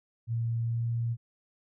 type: tone with pitch glide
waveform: sine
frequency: 115.8 to 116.88 Hz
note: A#2 to A#2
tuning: -11 to +5 cents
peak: -27 dBFS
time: 0.27-1.17 s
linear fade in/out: 50 ms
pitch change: +16 cents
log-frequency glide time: 0.64-0.84 s
effects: none